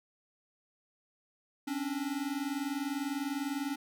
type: tone pair together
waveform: square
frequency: 268.9 / 288.9 Hz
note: C4 / D4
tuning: +47 / -28 cents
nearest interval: minor second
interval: 125 cents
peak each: -37 / -36 dBFS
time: 1.67-3.76 s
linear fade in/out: 10 ms
effects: none